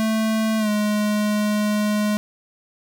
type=tone with pitch glide; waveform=square; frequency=220 to 209.9 Hz; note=A3 to G#3; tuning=0 to +19 cents; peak=-19 dBFS; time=0-2.17 s; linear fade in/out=0 ms; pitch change=-81 cents; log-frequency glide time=0.58-0.69 s; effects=9-bit